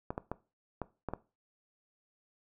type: clicks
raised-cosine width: 1 ms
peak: -21 dBFS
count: 6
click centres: 0.105 / 0.179 / 0.316 / 0.817 / 1.087 / 1.136 s
effects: noise-tail reverb RT60 0.3 s tail -18 dB re dry